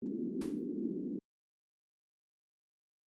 pink band-pass noise, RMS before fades -38 dBFS, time 0.02-1.19 s, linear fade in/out 5 ms, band 200 to 370 Hz, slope 48 dB/octave
pink noise with exponential decay, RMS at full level -44 dBFS, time 0.41-0.66 s, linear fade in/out 5 ms, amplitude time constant 54 ms
effects Opus 32 kbps

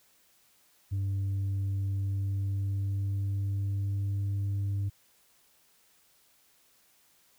sine tone with pitch glide, 97.9 to 99.55 Hz, G2 to G2, -2 to +27 cents, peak -25 dBFS, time 0.91-4.9 s, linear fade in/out 20 ms, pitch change +29 cents, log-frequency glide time 1.82-4.31 s, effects tanh soft clip ceiling -27 dBFS + white hiss -65 dBFS RMS until 7.38 s

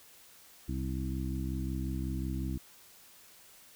harmonic tone with a mistuned harmonic, 65.5 Hz, C2, 2 cents sharp, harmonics 1 / 2 / 3 / 4 / 5, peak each -35 / -38 / -40 / -41 / -42 dBFS, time 0.68-2.58 s, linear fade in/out 10 ms, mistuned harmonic 5, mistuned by -20 cents, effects white hiss -57 dBFS RMS until 3.75 s

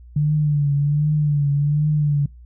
sine tone with vibrato, 146.83 Hz, D3, in tune, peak -15 dBFS, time 0.16-2.26 s, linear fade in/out 5 ms, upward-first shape triangle, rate 1.3 Hz, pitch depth 65 cents each way, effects noise-tail reverb RT60 0.2 s tail -25 dB re dry + added 60 Hz sine -40 dBFS peak until 2.45 s

